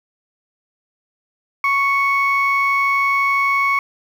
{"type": "tone pair together", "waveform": "sine", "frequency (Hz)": [1108.5, 2217], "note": ["C#6", "C#7"], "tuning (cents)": [0, 0], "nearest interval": "octave", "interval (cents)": 1200, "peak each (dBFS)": -16, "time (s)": [1.64, 3.79], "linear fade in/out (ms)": 2, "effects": ["tanh soft clip ceiling -8 dBFS", "7-bit"]}